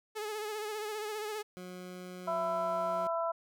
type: tone with vibrato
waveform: sawtooth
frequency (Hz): 425.5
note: G#4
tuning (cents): +42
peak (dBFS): -32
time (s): 0.15-1.43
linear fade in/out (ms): 20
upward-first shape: sine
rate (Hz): 15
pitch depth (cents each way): 47
type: tone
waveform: 20% pulse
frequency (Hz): 181.6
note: F#3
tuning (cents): -32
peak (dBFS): -38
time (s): 1.57-3.07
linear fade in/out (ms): 0
type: harmonic tone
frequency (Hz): 333.1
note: E4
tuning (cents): +18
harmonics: 2 / 3 / 4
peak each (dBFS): -32 / -36 / -37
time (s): 2.27-3.32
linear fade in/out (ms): 10
effects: none